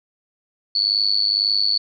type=tone with amplitude modulation; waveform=sine; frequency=4435 Hz; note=C#8; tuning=in tune; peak=-12 dBFS; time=0.75-1.78 s; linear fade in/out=5 ms; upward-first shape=sine; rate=102 Hz; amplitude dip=95%; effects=none